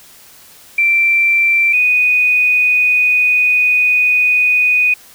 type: tone pair in turn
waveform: sine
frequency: 2349 / 2483 Hz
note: D7 / D#7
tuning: 0 / -4 cents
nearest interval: minor second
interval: 96 cents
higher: second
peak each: -9 dBFS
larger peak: neither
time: 0.78-1.73 / 1.73-4.94 s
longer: second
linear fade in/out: 5 ms
effects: white hiss -42 dBFS RMS until 5.14 s